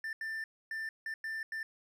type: tone bursts at uneven times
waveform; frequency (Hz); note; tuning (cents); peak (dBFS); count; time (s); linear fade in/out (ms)
triangle; 1782; A6; +22; -34; 6; 0.04-0.13 / 0.21-0.44 / 0.71-0.89 / 1.06-1.14 / 1.24-1.43 / 1.52-1.63; 2
effects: none